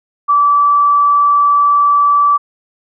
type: tone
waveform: sine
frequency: 1157 Hz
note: D6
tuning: 26 cents flat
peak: -7 dBFS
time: 0.28-2.38 s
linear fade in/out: 20 ms
effects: none